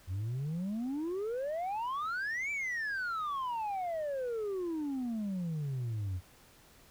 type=exponential two-way sweep; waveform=sine; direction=up then down; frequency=87.1 to 2349 to 87.1 Hz; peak=-30 dBFS; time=0.07-6.21 s; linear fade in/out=50 ms; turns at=2.51 s; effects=tanh soft clip ceiling -32 dBFS + pink hiss -60 dBFS RMS until 6.9 s